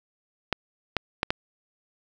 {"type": "clicks", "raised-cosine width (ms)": 0.3, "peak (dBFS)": -7, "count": 4, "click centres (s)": [0.527, 0.967, 1.231, 1.305], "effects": []}